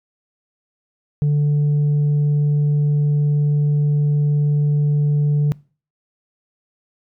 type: tone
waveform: sine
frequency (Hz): 146.83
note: D3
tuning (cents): 0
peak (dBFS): -11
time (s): 1.22-5.52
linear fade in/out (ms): 0
effects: noise-tail reverb RT60 0.4 s tail -25 dB re dry + tanh soft clip ceiling -13 dBFS